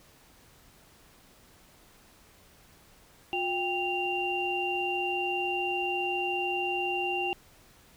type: tone cluster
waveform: sine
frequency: 357.5 / 790 / 2776 Hz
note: F4 / G5 / F7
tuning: +41 / +13 / -11 cents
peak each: -33 / -32 / -31 dBFS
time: 3.33-7.33 s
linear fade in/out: 0 ms
effects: pink hiss -58 dBFS RMS until 7.96 s